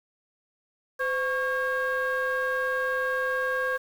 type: tone cluster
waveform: sine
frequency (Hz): 513 / 1108 / 1616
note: C5 / C#6 / G#6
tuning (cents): -34 / -1 / -48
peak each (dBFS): -27 / -31 / -26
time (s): 0.99-3.78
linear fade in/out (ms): 20
effects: tanh soft clip ceiling -20 dBFS + 8-bit